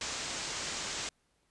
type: low-pass noise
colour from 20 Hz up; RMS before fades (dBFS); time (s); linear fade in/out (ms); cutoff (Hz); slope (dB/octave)
white; -38; 0.01-1.09; 2; 7700; 48
effects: pink hiss -74 dBFS RMS until 1.5 s + resampled to 24000 Hz